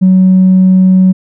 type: tone with tanh clipping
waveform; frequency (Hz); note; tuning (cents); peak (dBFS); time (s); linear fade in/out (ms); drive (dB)
triangle; 186.5; F#3; +14; -3; 0.01-1.13; 20; 5
effects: none